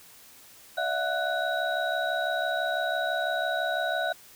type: tone cluster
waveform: sine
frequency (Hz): 587 / 659 / 725 / 1485 / 3838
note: D5 / E5 / F#5 / F#6 / A#7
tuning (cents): -1 / -1 / -35 / +6 / +50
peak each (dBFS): -35 / -30 / -32 / -30 / -37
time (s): 0.77-4.13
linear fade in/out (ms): 10
effects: white hiss -52 dBFS RMS until 4.35 s